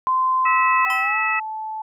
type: tone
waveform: sine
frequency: 1035 Hz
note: C6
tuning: 19 cents flat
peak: -16 dBFS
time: 0.07-0.85 s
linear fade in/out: 0 ms
type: harmonic tone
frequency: 650 Hz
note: E5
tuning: 24 cents flat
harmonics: 2 / 3 / 4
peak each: -23 / -23 / -23 dBFS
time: 0.45-1.4 s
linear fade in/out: 10 ms
type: tone with pitch glide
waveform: sine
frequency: 772 to 871.6 Hz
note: G5 to A5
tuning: -27 to -17 cents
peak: -26 dBFS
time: 0.86-1.82 s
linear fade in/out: 5 ms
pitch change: +210 cents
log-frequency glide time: 1.01-1.18 s
type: tone with exponential decay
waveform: square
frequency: 1026 Hz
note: C6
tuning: 34 cents flat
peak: -24 dBFS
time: 0.9-1.2 s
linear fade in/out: 1 ms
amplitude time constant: 64 ms
effects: none